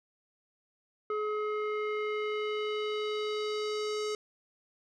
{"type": "tone with low-pass filter sweep", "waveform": "square", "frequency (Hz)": 424.2, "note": "G#4", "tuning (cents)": 37, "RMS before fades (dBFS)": -33, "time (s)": [1.1, 4.15], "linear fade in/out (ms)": 2, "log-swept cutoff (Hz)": [1400, 6200], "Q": 2, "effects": []}